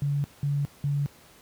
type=tone bursts; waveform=sine; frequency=142.8 Hz; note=D3; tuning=48 cents flat; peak=-23 dBFS; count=3; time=0.02-1.06 s; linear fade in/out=0 ms; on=220 ms; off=190 ms; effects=pink hiss -54 dBFS RMS until 1.41 s + high-pass 60 Hz 12 dB/octave